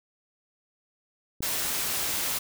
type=click; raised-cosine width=3 ms; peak=-24 dBFS; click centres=1.406 s
type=noise; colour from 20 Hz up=white; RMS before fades=-29 dBFS; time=1.42-2.39 s; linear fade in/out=10 ms
effects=none